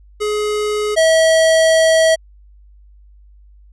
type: tone pair in turn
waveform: square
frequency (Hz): 420.9 / 645.3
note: G#4 / E5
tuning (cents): +23 / -37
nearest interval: perfect fifth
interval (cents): 740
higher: second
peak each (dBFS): -17 / -10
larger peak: second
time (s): 0.2-0.96 / 0.96-2.16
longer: second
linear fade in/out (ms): 20
effects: added 50 Hz sine -42 dBFS peak until 3.72 s + resampled to 24000 Hz